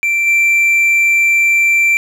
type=tone with level steps; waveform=triangle; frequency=2349 Hz; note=D7; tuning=in tune; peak=-10 / -7 dBFS; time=0.03-1.97 s; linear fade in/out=0 ms; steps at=0.26 s; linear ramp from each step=20 ms; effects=none